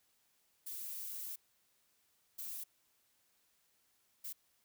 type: noise bursts at uneven times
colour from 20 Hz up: violet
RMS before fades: -44 dBFS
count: 3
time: 0.66-1.36 / 2.38-2.64 / 4.24-4.33 s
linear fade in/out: 10 ms
effects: white hiss -75 dBFS RMS until 4.64 s